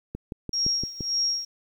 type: click train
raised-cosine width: 3 ms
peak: -19 dBFS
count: 6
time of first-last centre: 0.15-1.008 s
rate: 5.83 Hz
type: tone with tremolo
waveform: sine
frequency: 5588 Hz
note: F8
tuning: in tune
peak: -21 dBFS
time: 0.53-1.45 s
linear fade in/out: 5 ms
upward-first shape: sine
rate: 1.8 Hz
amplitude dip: 85%
effects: 9-bit